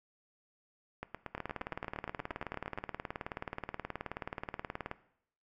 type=two click trains; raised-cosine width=0.5 ms; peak=-22 / -24 dBFS; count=68 / 16; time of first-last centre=1.35-4.914 / 1.03-2.776 s; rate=18.8 / 8.59 Hz; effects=noise-tail reverb RT60 0.7 s tail -17 dB re dry